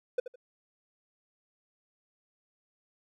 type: tone with echo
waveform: triangle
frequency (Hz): 498.9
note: B4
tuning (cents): +17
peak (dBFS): -22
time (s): 0.18-0.2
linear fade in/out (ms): 5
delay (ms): 79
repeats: 2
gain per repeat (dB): -12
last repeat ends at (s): 0.358
effects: none